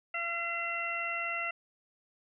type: harmonic tone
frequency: 681 Hz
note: F5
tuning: 44 cents flat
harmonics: 1 / 2 / 3 / 4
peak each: -41 / -38 / -36 / -36 dBFS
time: 0.14-1.51 s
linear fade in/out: 5 ms
effects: none